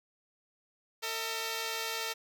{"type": "tone pair together", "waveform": "5% pulse", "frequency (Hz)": [451.5, 643], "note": ["A4", "E5"], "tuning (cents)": [45, -43], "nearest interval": "tritone", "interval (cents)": 612, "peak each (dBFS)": [-23, -29], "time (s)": [1.02, 2.14], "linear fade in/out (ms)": 20, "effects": []}